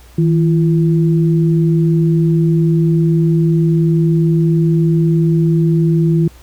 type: tone pair together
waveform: sine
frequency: 160.5 / 340.8 Hz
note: E3 / F4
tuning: -46 / -42 cents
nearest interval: octave + minor second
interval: 1304 cents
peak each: -10 / -17 dBFS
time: 0.18-6.28 s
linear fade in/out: 5 ms
effects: added 60 Hz sine -39 dBFS peak until 6.42 s + pink hiss -46 dBFS RMS until 6.42 s